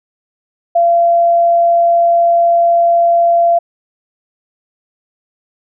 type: tone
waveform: sine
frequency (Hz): 684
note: F5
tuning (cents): -36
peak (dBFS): -7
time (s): 0.75-3.59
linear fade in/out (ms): 10
effects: none